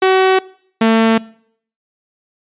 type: tone pair in turn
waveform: sawtooth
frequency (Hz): 377.8 / 224.6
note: F#4 / A3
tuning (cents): +36 / +36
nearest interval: major sixth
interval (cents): 900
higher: first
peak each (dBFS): -5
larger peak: neither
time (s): 0.02-0.39 / 0.81-1.18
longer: neither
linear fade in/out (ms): 5
effects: noise-tail reverb RT60 0.6 s tail -22 dB re dry + resampled to 8000 Hz